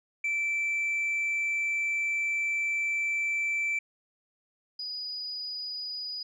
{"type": "tone pair in turn", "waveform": "sine", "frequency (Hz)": [2330, 4937], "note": ["D7", "D#8"], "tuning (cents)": [-14, -14], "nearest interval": "octave + minor second", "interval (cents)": 1300, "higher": "second", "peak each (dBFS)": [-24, -33], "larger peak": "first", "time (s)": [[0.24, 3.79], [4.79, 6.23]], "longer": "first", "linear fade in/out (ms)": 5, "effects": ["tanh soft clip ceiling -25 dBFS"]}